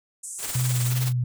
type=band-pass noise; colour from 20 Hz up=white; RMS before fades=-36 dBFS; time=0.23-0.91 s; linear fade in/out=10 ms; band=7000 to 9300 Hz; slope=48 dB/octave
type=noise with tremolo; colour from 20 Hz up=white; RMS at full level=-30 dBFS; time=0.38-1.13 s; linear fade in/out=50 ms; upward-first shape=sine; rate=19 Hz; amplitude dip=55%
type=tone with vibrato; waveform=sine; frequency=124.9 Hz; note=B2; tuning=20 cents sharp; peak=-21 dBFS; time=0.55-1.24 s; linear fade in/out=5 ms; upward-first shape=sine; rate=2.6 Hz; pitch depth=29 cents each way
effects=none